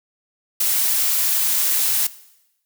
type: noise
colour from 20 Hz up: blue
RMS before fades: -19 dBFS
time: 0.6-2.07 s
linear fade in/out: 5 ms
effects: noise-tail reverb RT60 0.9 s tail -18 dB re dry